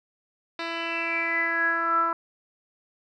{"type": "tone with low-pass filter sweep", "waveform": "10% pulse", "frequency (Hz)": 333.3, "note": "E4", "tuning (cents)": 19, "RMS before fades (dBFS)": -26, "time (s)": [0.59, 2.13], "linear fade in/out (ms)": 2, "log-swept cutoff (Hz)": [3500, 1200], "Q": 10, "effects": []}